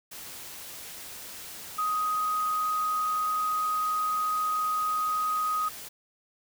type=tone in noise; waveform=sine; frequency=1252 Hz; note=D#6; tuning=10 cents sharp; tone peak=-25 dBFS; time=1.78-5.69 s; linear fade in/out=10 ms; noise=white; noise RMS=-42 dBFS; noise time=0.11-5.89 s; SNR=+14 dB; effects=none